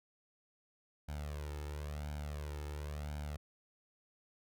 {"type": "tone with flanger", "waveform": "sawtooth", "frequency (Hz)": 74, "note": "D2", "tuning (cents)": 14, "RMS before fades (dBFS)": -42, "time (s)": [1.08, 3.37], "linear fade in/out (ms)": 10, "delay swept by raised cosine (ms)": [1.3, 2.3], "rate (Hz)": 0.96, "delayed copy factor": 0.75, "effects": []}